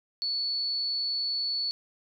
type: tone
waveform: sine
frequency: 4435 Hz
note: C#8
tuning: in tune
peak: -27 dBFS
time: 0.22-1.71 s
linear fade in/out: 0 ms
effects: none